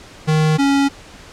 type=tone pair in turn; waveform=square; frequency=155.56 / 278.2 Hz; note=D#3 / C#4; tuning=0 / +6 cents; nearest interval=minor seventh; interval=1006 cents; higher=second; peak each=-13 dBFS; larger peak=neither; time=0.27-0.58 / 0.58-0.89 s; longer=neither; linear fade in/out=20 ms; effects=pink hiss -40 dBFS RMS until 1.32 s + low-pass 7000 Hz 12 dB/octave